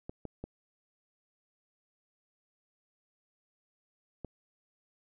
clicks, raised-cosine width 2 ms, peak -26 dBFS, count 4, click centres 0.095 / 0.253 / 0.44 / 4.247 s, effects none

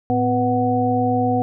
sine tone cluster, 111.5 / 252.8 / 491.9 / 742 Hz, A2 / B3 / B4 / F#5, +23 / +41 / -7 / +5 cents, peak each -24 / -20 / -23 / -20 dBFS, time 0.1-1.42 s, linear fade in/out 0 ms, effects none

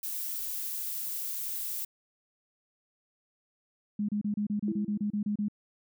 violet noise, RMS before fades -35 dBFS, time 0.03-1.85 s, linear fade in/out 5 ms
sine tone bursts, 207.7 Hz, G#3, in tune, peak -27 dBFS, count 12, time 3.99-5.484 s, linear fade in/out 5 ms, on 97 ms, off 30 ms
sine tone with exponential decay, 329.6 Hz, E4, in tune, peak -31 dBFS, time 4.68-5.19 s, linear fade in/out 2 ms, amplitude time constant 110 ms
effects none

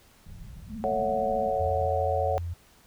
pink low-pass noise, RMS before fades -43 dBFS, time 0.26-1.87 s, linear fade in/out 2 ms, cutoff 200 Hz, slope 96 dB/octave
sine tone with vibrato, 219.5 Hz, A3, 4 cents flat, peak -35 dBFS, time 0.68-1.52 s, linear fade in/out 50 ms, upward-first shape sine, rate 15 Hz, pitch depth 110 cents each way
sine chord, F# minor seventh, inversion first, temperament just, 444 / 555 / 666 / 740 Hz, A4 / C#5 / E5 / F#5, +16 / +2 / +18 / 0 cents, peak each -33 / -28 / -33 / -28 dBFS, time 0.84-2.38 s, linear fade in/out 0 ms
sine tone, 86 Hz, F2, 26 cents flat, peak -30 dBFS, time 1.59-2.54 s, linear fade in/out 10 ms
effects pink hiss -58 dBFS RMS until 2.86 s

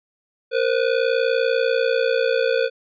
square ring-modulated tone, 493.9 Hz, B4, in tune, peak -15 dBFS, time 0.51-2.7 s, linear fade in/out 50 ms, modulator 30.1 Hz, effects resampled to 11025 Hz

